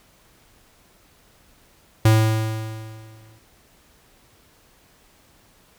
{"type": "tone with exponential decay", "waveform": "square", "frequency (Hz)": 110, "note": "A2", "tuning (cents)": 0, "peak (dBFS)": -11, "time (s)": [2.05, 3.39], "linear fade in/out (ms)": 5, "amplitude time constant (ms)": 290, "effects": ["pink hiss -56 dBFS RMS until 5.78 s"]}